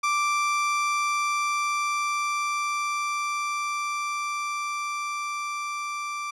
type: tone with level ramp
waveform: 30% pulse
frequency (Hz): 1174.7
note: D6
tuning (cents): 0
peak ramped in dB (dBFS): -19 to -27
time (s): 0.03-6.31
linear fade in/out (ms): 10
effects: low-pass 8000 Hz 12 dB/octave